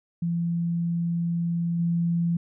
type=tone with level steps; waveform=sine; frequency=169.9 Hz; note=F3; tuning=47 cents flat; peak=-23 / -21 dBFS; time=0.22-2.37 s; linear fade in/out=5 ms; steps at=1.79 s; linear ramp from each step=5 ms; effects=none